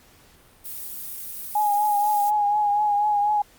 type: noise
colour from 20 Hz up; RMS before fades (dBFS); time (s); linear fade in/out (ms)
violet; -34; 0.64-2.31; 20
type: tone with vibrato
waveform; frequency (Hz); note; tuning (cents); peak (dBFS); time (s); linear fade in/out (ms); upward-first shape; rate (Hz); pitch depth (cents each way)
sine; 830; G#5; -1; -18; 1.55-3.42; 5; triangle; 4.1; 41
effects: pink hiss -54 dBFS RMS until 3.58 s + Opus 48 kbps